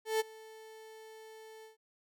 35% pulse tone with ADSR envelope, 440 Hz, A4, in tune, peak -25 dBFS, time 0.05-1.77 s, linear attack 150 ms, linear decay 23 ms, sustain -23 dB, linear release 130 ms, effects none

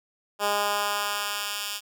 10% pulse tone with high-pass filter sweep, 204.9 Hz, G#3, 23 cents flat, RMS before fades -28 dBFS, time 0.39-1.81 s, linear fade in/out 50 ms, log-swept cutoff 530 to 3000 Hz, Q 0.82, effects none

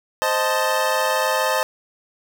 25% pulse chord, A diminished, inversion first, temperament equal with one note detuned, 521.4 / 622.3 / 880 Hz, C5 / Eb5 / A5, -6 / 0 / 0 cents, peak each -19 dBFS, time 0.22-1.63 s, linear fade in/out 0 ms, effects none

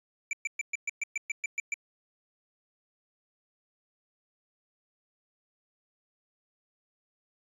square tone bursts, 2334 Hz, D7, 11 cents flat, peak -29 dBFS, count 11, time 0.31-1.741 s, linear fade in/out 2 ms, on 21 ms, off 120 ms, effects resampled to 24000 Hz

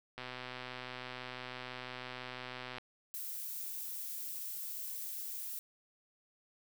click train, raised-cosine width 0.3 ms, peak -27 dBFS, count 329, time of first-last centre 0.18-2.783 s, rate 126 Hz
violet noise, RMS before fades -42 dBFS, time 3.14-5.59 s, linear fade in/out 0 ms
effects none

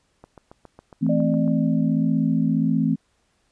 click train, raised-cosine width 1 ms, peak -28 dBFS, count 10, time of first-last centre 0.24-1.478 s, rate 7.27 Hz
sine chord, A minor, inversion second, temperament equal, 164.81 / 220 / 261.6 Hz, E3 / A3 / C4, 0 / 0 / 0 cents, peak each -22 dBFS, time 1.01-2.96 s, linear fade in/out 20 ms
sine tone with exponential decay, 597 Hz, D5, 28 cents sharp, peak -22 dBFS, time 1.09-2.93 s, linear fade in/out 5 ms, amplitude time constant 400 ms
effects pink hiss -67 dBFS RMS until 3.51 s + resampled to 22050 Hz

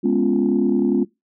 sine chord, C# dominant seventh, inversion second, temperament equal, 207.7 / 246.9 / 277.2 / 349.2 Hz, G#3 / B3 / C#4 / E#4, 0 / 0 / 0 / 0 cents, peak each -20 dBFS, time 0.03-1.05 s, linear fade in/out 20 ms, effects noise-tail reverb RT60 0.2 s tail -22 dB re dry + tanh soft clip ceiling -8 dBFS

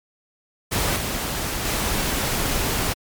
pink noise with level steps, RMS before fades -22 / -26 / -23 dBFS, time 0.71-2.94 s, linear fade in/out 20 ms, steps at 0.96 / 1.65 s, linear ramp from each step 2 ms, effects MP3 96 kbps

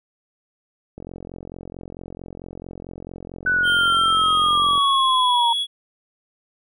click train, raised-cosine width 2 ms, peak -22 dBFS, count 170, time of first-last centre 0.98-4.778 s, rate 44.5 Hz
sine linear sweep, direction down, 1503 to 924 Hz, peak -16 dBFS, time 3.46-5.53 s, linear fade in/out 5 ms
triangle tone with pitch glide, 3136 to 3361 Hz, G7 to G#7, 0 to +20 cents, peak -19 dBFS, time 3.63-5.67 s, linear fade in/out 50 ms, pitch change +120 cents, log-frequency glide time 3.84-4.88 s
effects none

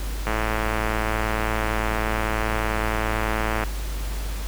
click train, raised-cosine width 0.5 ms, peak -9 dBFS, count 368, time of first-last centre 0.27-3.637 s, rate 109 Hz, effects added 50 Hz sine -26 dBFS peak until 4.47 s + pink hiss -37 dBFS RMS until 4.47 s

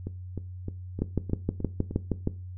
two click trains, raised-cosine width 3 ms, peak -12 / -21 dBFS, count 9 / 7, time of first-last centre 1.02-2.274 / 0.07-1.91 s, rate 6.38 / 3.26 Hz, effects noise-tail reverb RT60 0.3 s tail -17 dB re dry + added 91 Hz sine -37 dBFS peak until 2.57 s

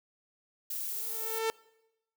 violet noise, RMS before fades -36 dBFS, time 0.7-1.39 s, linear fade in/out 5 ms
sawtooth tone with exponential growth, 447.3 Hz, A4, 28 cents sharp, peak -22 dBFS, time 0.85-1.5 s, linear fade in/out 0 ms, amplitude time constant 140 ms
effects noise-tail reverb RT60 0.9 s tail -23 dB re dry

